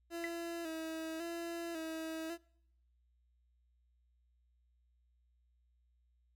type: tone with vibrato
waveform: 30% pulse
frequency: 329.6 Hz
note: E4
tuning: in tune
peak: -37 dBFS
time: 0.1-2.38 s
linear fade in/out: 50 ms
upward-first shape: square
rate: 0.91 Hz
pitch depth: 44 cents each way
type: tone with exponential decay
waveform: sine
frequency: 2000 Hz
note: B6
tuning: 21 cents sharp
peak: -34 dBFS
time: 0.24-0.33 s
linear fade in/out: 0 ms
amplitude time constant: 19 ms
effects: noise-tail reverb RT60 0.8 s tail -26 dB re dry + added 60 Hz sine -70 dBFS peak until 6.35 s

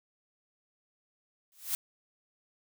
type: noise with exponential growth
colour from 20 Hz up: blue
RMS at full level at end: -28 dBFS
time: 1.52-1.75 s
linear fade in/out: 1 ms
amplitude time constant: 49 ms
effects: none

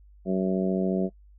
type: harmonic tone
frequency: 94.2 Hz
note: F#2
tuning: 32 cents sharp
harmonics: 2 / 3 / 4 / 5 / 6 / 7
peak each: -25 / -33 / -29 / -35 / -35 / -33 dBFS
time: 0.25-1.1 s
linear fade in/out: 50 ms
effects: noise-tail reverb RT60 0.1 s tail -25 dB re dry + added 50 Hz sine -50 dBFS peak until 1.38 s

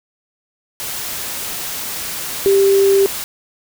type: tone in noise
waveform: sine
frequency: 393 Hz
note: G4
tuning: 4 cents sharp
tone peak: -9 dBFS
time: 2.46-3.06 s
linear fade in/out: 0 ms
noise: white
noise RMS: -25 dBFS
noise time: 0.8-3.24 s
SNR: +13 dB
effects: none

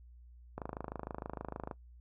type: click train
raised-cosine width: 1 ms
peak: -25 dBFS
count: 31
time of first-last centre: 0.58-1.712 s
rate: 26.5 Hz
effects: noise-tail reverb RT60 0.1 s tail -19 dB re dry + added 60 Hz sine -53 dBFS peak until 2 s

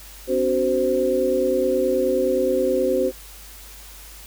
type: tone cluster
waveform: sine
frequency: 256.9 / 286.4 / 374.5 / 519 Hz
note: C4 / D4 / F#4 / C5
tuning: -32 / -43 / +21 / -14 cents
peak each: -27 / -28 / -22 / -20 dBFS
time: 0.27-3.12 s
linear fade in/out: 50 ms
effects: added 50 Hz sine -43 dBFS peak until 4.26 s + white hiss -43 dBFS RMS until 4.26 s

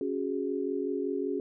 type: chord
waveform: sine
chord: C# suspended fourth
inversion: none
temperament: equal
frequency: 277.2 / 370 / 415.3 Hz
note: C#4 / F#4 / G#4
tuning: 0 / 0 / 0 cents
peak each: -33 dBFS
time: 0.01-1.4 s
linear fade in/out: 2 ms
effects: none

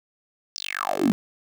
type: tone with high-pass filter sweep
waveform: 10% pulse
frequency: 48.39 Hz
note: G1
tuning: 22 cents flat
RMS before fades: -25 dBFS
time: 0.56-1.12 s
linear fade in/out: 0 ms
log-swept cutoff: 5400 to 190 Hz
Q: 8.3
effects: none

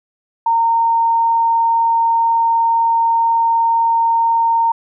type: tone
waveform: sine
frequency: 919 Hz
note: A#5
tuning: 25 cents flat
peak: -11 dBFS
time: 0.46-4.72 s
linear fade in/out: 5 ms
effects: none

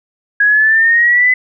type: exponential sweep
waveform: sine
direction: up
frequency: 1651 to 2023 Hz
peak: -7 dBFS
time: 0.4-1.34 s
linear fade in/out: 5 ms
effects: none

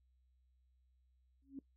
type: tone with exponential growth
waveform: sine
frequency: 273.7 Hz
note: C#4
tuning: 22 cents flat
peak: -40 dBFS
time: 1.42-1.59 s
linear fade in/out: 2 ms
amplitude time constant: 36 ms
effects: noise-tail reverb RT60 0.1 s tail -20 dB re dry + added 63 Hz sine -70 dBFS peak until 1.76 s

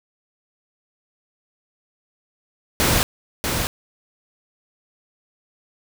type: noise with echo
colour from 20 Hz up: pink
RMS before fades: -18 dBFS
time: 2.8-3.03 s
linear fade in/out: 0 ms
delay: 640 ms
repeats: 1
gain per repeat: -5 dB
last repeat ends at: 3.67 s
effects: none

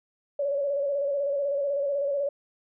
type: tone with vibrato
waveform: sine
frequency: 564 Hz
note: C#5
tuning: 30 cents sharp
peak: -24 dBFS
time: 0.39-2.29 s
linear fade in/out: 5 ms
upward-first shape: square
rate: 16 Hz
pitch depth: 38 cents each way
effects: none

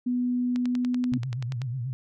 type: tone with pitch glide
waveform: sine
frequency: 246.9 to 248.3 Hz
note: B3 to B3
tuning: 0 to +9 cents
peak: -23 dBFS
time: 0.06-1.18 s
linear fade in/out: 10 ms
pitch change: +9 cents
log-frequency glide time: 0.63-1.01 s
type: click train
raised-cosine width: 0.2 ms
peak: -21 dBFS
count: 12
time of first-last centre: 0.56-1.618 s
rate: 10.4 Hz
type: tone with vibrato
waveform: sine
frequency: 125.1 Hz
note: B2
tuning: 23 cents sharp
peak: -28 dBFS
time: 1.12-1.93 s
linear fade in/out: 0 ms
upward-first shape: sine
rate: 8.2 Hz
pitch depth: 130 cents each way
effects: none

